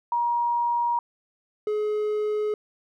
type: tone pair in turn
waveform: sine / triangle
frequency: 950 / 423.2 Hz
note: A#5 / G#4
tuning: +33 / +33 cents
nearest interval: octave + major second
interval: 1400 cents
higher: first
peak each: -21 dBFS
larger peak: neither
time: 0.12-0.99 / 1.67-2.54 s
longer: neither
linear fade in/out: 2 ms
effects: none